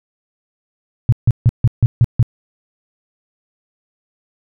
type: tone bursts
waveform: sine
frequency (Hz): 118.6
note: A#2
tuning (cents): +30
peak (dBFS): -6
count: 7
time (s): 1.09-2.228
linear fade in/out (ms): 0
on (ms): 34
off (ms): 150
effects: none